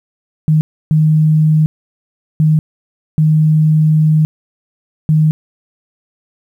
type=tone bursts at uneven times; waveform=sine; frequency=155.3 Hz; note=D#3; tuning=3 cents flat; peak=-7 dBFS; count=5; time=0.48-0.61 / 0.91-1.66 / 2.4-2.59 / 3.18-4.25 / 5.09-5.31 s; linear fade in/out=0 ms; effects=8-bit